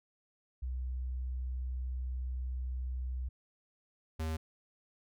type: tone pair in turn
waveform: sine / square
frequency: 63.2 / 79.63 Hz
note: B1 / D#2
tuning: +41 / +41 cents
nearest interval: major third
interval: 400 cents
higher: second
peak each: -34 / -34 dBFS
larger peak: neither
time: 0.62-3.29 / 4.19-4.37 s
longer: first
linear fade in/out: 10 ms
effects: none